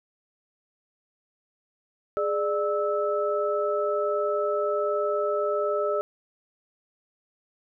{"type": "tone cluster", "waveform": "sine", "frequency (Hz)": [416.3, 595, 1306], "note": ["G#4", "D5", "E6"], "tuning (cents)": [4, 22, -17], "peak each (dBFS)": [-27, -26, -30], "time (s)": [2.17, 6.01], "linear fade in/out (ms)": 0, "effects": []}